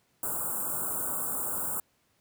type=band-stop noise; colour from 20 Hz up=white; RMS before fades=-32 dBFS; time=0.23-1.8 s; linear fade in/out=2 ms; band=1500 to 7400 Hz; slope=96 dB/octave; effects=pink hiss -70 dBFS RMS until 2.2 s + high-pass 80 Hz 12 dB/octave